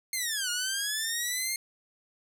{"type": "linear two-way sweep", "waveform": "10% pulse", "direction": "down then up", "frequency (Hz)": [2139, 1422, 2139], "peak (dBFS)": -20, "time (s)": [0.13, 1.56], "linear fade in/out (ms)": 2, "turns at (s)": 0.5, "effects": []}